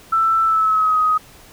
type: tone with pitch glide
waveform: sine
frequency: 1328 to 1256.4 Hz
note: E6 to D#6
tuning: +12 to +16 cents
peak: -13 dBFS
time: 0.12-1.18 s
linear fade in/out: 10 ms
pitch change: -96 cents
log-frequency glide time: 0.43-0.99 s
effects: pink hiss -45 dBFS RMS until 1.52 s